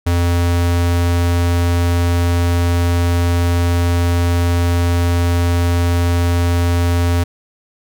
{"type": "tone", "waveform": "square", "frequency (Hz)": 86.6, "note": "F2", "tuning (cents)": -14, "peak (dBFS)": -13, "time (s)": [0.06, 7.24], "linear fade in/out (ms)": 10, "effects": []}